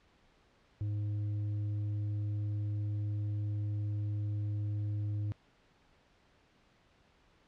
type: tone with tanh clipping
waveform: sine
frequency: 103.83 Hz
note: G#2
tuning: in tune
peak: -33 dBFS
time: 0.81-5.32 s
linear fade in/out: 0 ms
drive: 5 dB
effects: pink hiss -67 dBFS RMS until 7.47 s + low-pass 4000 Hz 12 dB/octave